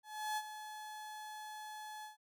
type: tone with ADSR envelope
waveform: 35% pulse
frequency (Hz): 855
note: A5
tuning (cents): -50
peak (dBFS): -33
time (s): 0.03-2.17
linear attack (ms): 340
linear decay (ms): 48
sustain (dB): -11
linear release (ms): 130
effects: none